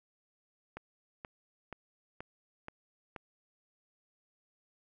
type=click train; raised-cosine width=0.5 ms; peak=-27 dBFS; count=6; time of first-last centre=0.77-3.162 s; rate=2.09 Hz; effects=none